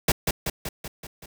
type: noise with echo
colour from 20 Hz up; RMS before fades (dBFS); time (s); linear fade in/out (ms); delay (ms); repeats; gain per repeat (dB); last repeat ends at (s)
pink; -19; 0.08-0.12; 5; 190; 6; -4; 1.26
effects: none